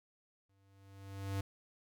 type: tone with exponential growth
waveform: square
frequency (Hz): 98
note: G2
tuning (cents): 0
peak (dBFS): -34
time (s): 0.49-1.41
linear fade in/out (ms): 5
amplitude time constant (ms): 200
effects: none